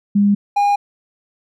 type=tone pair in turn; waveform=sine / triangle; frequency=202.8 / 813.4 Hz; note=G#3 / G#5; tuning=-41 / -36 cents; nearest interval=2 octaves; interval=2405 cents; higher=second; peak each=-10 dBFS; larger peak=neither; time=0.15-0.35 / 0.56-0.76 s; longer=neither; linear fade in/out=10 ms; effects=none